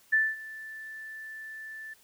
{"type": "tone with ADSR envelope", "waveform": "sine", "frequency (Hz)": 1760, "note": "A6", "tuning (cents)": 0, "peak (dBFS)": -19, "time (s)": [0.12, 1.94], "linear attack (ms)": 15, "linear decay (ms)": 220, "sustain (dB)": -20, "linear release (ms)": 10, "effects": ["white hiss -61 dBFS RMS until 2.03 s"]}